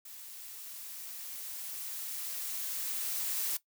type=noise with level ramp; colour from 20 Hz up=blue; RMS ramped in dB=-48 to -33 dBFS; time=0.05-3.57 s; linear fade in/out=5 ms; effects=noise-tail reverb RT60 0.1 s tail -17 dB re dry